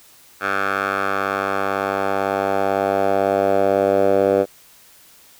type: tone with band-pass filter sweep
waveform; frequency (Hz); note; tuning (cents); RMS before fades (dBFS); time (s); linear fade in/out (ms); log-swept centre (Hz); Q
10% pulse; 98; G2; 0; -19; 0.4-4.46; 50; 1400 to 520; 2.5
effects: white hiss -49 dBFS RMS until 5.39 s